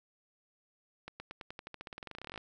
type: accelerating click train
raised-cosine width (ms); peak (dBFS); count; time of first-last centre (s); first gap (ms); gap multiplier
0.3; -27; 25; 1.08-2.377; 120; 0.92
effects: none